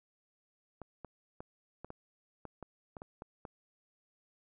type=clicks; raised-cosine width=1 ms; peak=-30 dBFS; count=11; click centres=0.817 / 1.047 / 1.405 / 1.846 / 1.904 / 2.453 / 2.627 / 2.968 / 3.019 / 3.221 / 3.452 s; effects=none